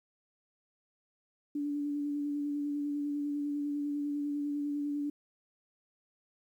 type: tone with vibrato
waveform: sine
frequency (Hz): 290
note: D4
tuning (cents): -22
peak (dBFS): -31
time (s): 1.55-5.1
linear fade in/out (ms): 5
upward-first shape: square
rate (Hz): 10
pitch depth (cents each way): 14
effects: 11-bit